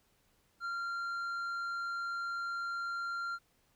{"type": "tone with tanh clipping", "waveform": "triangle", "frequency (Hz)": 1384, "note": "F6", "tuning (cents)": -16, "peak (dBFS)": -36, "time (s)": [0.6, 3.39], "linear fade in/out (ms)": 50, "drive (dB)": 10, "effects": ["pink hiss -72 dBFS RMS until 3.75 s"]}